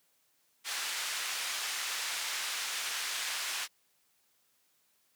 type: band-pass noise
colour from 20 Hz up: pink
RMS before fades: -36 dBFS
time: 0.64-3.68 s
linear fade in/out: 50 ms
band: 1600 to 9100 Hz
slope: 12 dB/octave
effects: white hiss -72 dBFS RMS until 5.15 s + high-pass 100 Hz 12 dB/octave